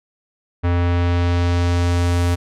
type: tone with low-pass filter sweep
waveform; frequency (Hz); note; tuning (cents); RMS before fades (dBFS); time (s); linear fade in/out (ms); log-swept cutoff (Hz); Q
square; 87.31; F2; 0; -17; 0.63-2.36; 20; 2100 to 12000; 0.87
effects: none